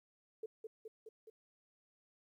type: tone with echo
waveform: sine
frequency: 440 Hz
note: A4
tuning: in tune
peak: -40 dBFS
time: 0.43-0.46 s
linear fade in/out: 5 ms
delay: 210 ms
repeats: 4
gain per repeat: -3 dB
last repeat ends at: 1.3 s
effects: 13-bit